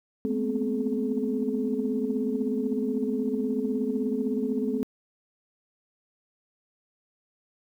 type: tone cluster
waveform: sine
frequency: 211.2 / 224.1 / 243.5 / 259.7 / 427.2 Hz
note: G#3 / A3 / B3 / C4 / G#4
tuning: +29 / +32 / -24 / -13 / +49 cents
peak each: -32 / -35 / -31 / -29 / -30 dBFS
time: 0.25-4.83 s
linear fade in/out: 0 ms
effects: tanh soft clip ceiling -14 dBFS + 10-bit